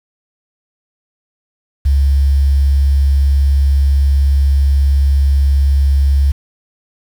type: tone with quantisation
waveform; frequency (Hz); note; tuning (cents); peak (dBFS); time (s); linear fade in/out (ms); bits
sine; 69.3; C#2; 0; -8; 1.85-6.32; 10; 6
effects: none